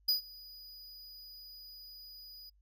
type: tone with ADSR envelope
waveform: square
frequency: 4937 Hz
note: D#8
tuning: 14 cents flat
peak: -25 dBFS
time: 0.08-2.5 s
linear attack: 10 ms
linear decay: 120 ms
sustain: -24 dB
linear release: 11 ms
effects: noise-tail reverb RT60 0.1 s tail -25 dB re dry + added 50 Hz sine -64 dBFS peak until 2.61 s